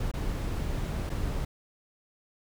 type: noise with dropouts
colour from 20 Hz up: brown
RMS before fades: -31 dBFS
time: 0-1.45 s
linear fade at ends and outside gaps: 5 ms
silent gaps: 0.115-0.137 / 1.095-1.099 s
effects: none